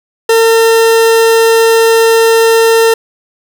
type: tone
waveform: 40% pulse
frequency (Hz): 453.7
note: A#4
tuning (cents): -47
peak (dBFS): -4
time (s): 0.29-2.94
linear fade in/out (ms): 5
effects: none